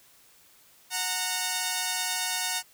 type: tone pair together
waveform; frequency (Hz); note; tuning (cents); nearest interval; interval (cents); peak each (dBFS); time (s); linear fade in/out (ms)
5% pulse; 735 / 921; F#5 / A#5; -12 / -21; major third; 391; -19 / -18; 0.9-2.63; 50
effects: white hiss -58 dBFS RMS until 2.73 s

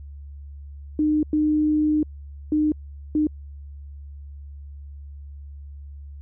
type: tone bursts at uneven times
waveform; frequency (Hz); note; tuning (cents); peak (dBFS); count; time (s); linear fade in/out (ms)
sine; 304.2; D#4; -39; -17; 4; 0.99-1.23 / 1.33-2.03 / 2.52-2.72 / 3.15-3.27; 2
effects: added 71 Hz sine -36 dBFS peak until 6.21 s

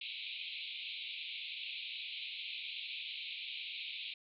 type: band-pass noise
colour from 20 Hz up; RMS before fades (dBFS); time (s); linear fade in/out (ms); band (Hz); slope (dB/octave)
pink; -44; 0.01-4.14; 5; 2300 to 4100; 96
effects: none

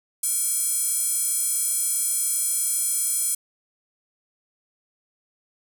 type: tone with high-pass filter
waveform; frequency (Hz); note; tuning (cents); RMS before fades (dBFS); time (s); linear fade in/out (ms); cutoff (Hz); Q
square; 466.2; A#4; 0; -24; 0.23-3.35; 5; 9200; 3.2
effects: none

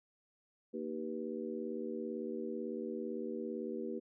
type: harmonic tone with a mistuned harmonic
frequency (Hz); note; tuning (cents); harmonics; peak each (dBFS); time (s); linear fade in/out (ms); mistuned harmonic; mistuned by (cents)
77.9; D#2; +3; 3 / 4 / 5 / 6; -42 / -44 / -42 / -44; 0.73-4; 20; 6; +75
effects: none

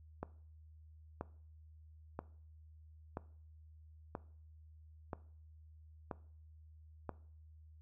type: click train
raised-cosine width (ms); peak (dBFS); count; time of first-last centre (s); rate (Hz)
1; -26; 8; 0.23-7.093; 1.02
effects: noise-tail reverb RT60 0.5 s tail -19 dB re dry + added 78 Hz sine -56 dBFS peak until 7.81 s

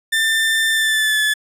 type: tone with pitch glide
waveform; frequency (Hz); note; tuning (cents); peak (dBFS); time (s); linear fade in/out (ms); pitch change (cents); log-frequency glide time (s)
30% pulse; 1787 to 1726.1; A6 to A6; +26 to -34; -12; 0.12-1.34; 10; -60; 0.71-1.21
effects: resampled to 32000 Hz

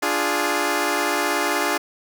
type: chord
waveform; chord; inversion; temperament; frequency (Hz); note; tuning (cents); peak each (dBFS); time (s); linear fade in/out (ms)
10% pulse; D diminished; none; equal; 293.7 / 349.2 / 415.3; D4 / F4 / Ab4; 0 / 0 / 0; -16; 0.02-1.78; 10
effects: none

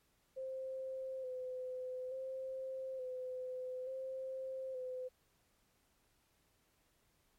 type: tone with vibrato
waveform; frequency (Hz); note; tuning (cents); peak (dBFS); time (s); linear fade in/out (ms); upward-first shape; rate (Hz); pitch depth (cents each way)
sine; 517; C5; -21; -40; 0.36-5.09; 20; square; 0.57; 27
effects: pink hiss -75 dBFS RMS until 7.38 s + MP3 64 kbps

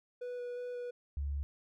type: tone with vibrato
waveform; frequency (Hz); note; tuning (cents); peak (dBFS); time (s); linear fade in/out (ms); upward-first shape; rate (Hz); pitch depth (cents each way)
triangle; 490; B4; -14; -36; 0.21-0.91; 10; square; 2.8; 8
type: tone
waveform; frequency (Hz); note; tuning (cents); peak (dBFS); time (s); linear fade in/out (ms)
sine; 70.9; C#2; +40; -33; 1.17-1.43; 0
effects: none

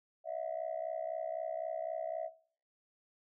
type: tone with amplitude modulation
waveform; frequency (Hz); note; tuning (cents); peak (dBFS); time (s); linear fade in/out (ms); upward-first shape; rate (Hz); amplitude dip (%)
sine; 651; E5; -22; -31; 0.24-2.3; 50; sine; 63.9; 100
effects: noise-tail reverb RT60 0.5 s tail -18 dB re dry + tanh soft clip ceiling -29 dBFS

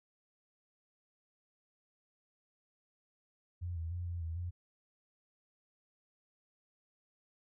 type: tone with pitch steps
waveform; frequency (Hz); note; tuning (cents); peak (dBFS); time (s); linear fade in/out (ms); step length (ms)
sine; 87.8 / 82.2 / 88 / 86.4 / 81.9 / 87.9; F2 / E2 / F2 / F2 / E2 / F2; +10 / -4 / +14 / -18 / -11 / +12; -36; 3.61-4.51; 20; 150
effects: none

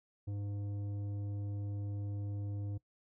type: tone with tanh clipping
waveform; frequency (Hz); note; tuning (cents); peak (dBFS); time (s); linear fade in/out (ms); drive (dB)
sine; 101.5; G#2; -39; -38; 0.27-2.78; 10; 10
effects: noise-tail reverb RT60 0.1 s tail -21 dB re dry

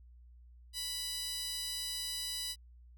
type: tone with high-pass filter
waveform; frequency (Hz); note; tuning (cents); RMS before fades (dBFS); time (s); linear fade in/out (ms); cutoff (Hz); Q
15% pulse; 987.8; B5; 0; -39; 0.73-2.56; 50; 4900; 1.8
effects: added 60 Hz sine -54 dBFS peak until 2.97 s

